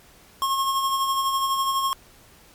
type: tone with tremolo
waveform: square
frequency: 1080 Hz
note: C#6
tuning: 45 cents flat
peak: -20 dBFS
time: 0.42-1.93 s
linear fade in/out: 0 ms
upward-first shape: sine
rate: 12 Hz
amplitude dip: 40%
effects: pink hiss -52 dBFS RMS until 2.54 s + MP3 96 kbps